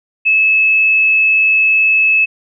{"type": "tone", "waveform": "sine", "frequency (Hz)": 2599, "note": "E7", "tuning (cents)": -25, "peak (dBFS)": -8, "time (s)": [0.25, 2.26], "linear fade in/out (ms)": 20, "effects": []}